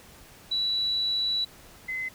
sine tone pair in turn, 3937 / 2044 Hz, B7 / C7, -6 / -41 cents, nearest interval major seventh, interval 1135 cents, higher first, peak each -24 / -29 dBFS, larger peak first, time 0.51-1.45 / 1.88-2.09 s, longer first, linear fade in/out 10 ms, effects pink hiss -51 dBFS RMS until 2.14 s

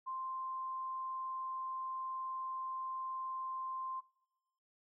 sine tone, 1046.5 Hz, C6, in tune, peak -38 dBFS, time 0.06-4.01 s, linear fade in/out 20 ms, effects noise-tail reverb RT60 1.0 s tail -23 dB re dry

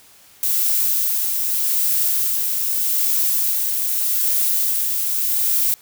violet noise with tremolo, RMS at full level -18 dBFS, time 0.43-5.74 s, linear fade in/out 0 ms, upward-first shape sine, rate 0.82 Hz, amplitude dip 30%, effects white hiss -49 dBFS RMS until 5.81 s

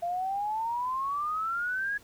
sine exponential sweep, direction up, 682 to 1681 Hz, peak -28 dBFS, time 0.02-1.98 s, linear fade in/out 10 ms, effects pink hiss -57 dBFS RMS until 2.03 s

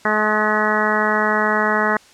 harmonic tone with a mistuned harmonic, 213.5 Hz, G#3, 48 cents sharp, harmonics 1 / 2 / 3 / 4 / 5 / 6 / 7 / 8 / 9, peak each -24 / -24 / -24 / -24 / -24 / -24 / -24 / -24 / -24 dBFS, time 0.05-1.97 s, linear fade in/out 2 ms, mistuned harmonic 6, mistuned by -20 cents, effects white hiss -48 dBFS RMS until 2.13 s + low-pass 7000 Hz 12 dB/octave

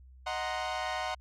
sawtooth chord, C half-diminished seventh, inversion first, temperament equal, 622.3 / 740 / 932.3 / 1046.5 Hz, Eb5 / Gb5 / Bb5 / C6, 0 / 0 / 0 / 0 cents, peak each -35 / -31 / -36 / -35 dBFS, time 0.26-1.15 s, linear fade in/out 10 ms, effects added 64 Hz sine -51 dBFS peak until 1.2 s + low-pass 5000 Hz 12 dB/octave

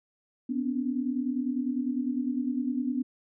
sine tone cluster, 247.7 / 257.7 / 287.4 Hz, B3 / C4 / D4, +5 / -26 / -37 cents, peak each -29 / -34 / -32 dBFS, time 0.49-3.03 s, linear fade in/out 10 ms, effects none

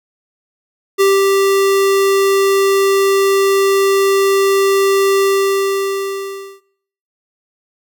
square tone with ADSR envelope, 392 Hz, G4, in tune, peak -9 dBFS, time 0.98-6.61 s, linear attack 26 ms, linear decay 210 ms, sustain -2 dB, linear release 1400 ms, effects noise-tail reverb RT60 0.7 s tail -20 dB re dry

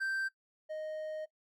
triangle tone pair in turn, 1565 / 621.1 Hz, G6 / D#5, -3 / -3 cents, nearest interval octave + major third, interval 1600 cents, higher first, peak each -30 / -35 dBFS, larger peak first, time 0-0.29 / 0.69-1.26 s, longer second, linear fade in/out 20 ms, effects noise-tail reverb RT60 0.1 s tail -18 dB re dry

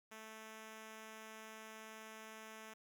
5% pulse tone, 219.4 Hz, A3, 5 cents flat, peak -40 dBFS, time 0.11-2.74 s, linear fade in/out 10 ms, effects none

